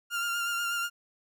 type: tone with vibrato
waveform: 30% pulse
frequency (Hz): 1396.9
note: F6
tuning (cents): 0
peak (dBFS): -26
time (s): 0.1-0.9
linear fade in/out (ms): 50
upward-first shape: sine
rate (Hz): 8.2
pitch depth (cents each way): 22
effects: none